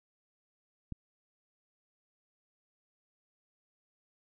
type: click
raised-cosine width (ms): 5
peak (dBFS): -26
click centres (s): 0.923
effects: none